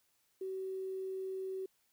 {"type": "tone with quantisation", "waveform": "sine", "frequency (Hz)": 380, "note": "F#4", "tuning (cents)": 46, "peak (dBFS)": -37, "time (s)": [0.41, 1.66], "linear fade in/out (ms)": 5, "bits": 11, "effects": ["white hiss -75 dBFS RMS until 1.92 s"]}